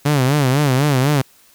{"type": "tone with vibrato", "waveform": "sawtooth", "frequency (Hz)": 138, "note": "C#3", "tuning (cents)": -7, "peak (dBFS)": -9, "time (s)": [0.05, 1.22], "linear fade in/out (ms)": 10, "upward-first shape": "sine", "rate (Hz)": 4, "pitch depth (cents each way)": 150, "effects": ["white hiss -51 dBFS RMS until 1.54 s"]}